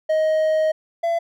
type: tone pair in turn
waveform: triangle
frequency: 627 / 675.1 Hz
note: D#5 / E5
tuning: +13 / +41 cents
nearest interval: minor second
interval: 128 cents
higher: second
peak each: -14 / -16 dBFS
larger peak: first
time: 0.09-0.72 / 1.03-1.19 s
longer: first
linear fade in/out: 10 ms
effects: none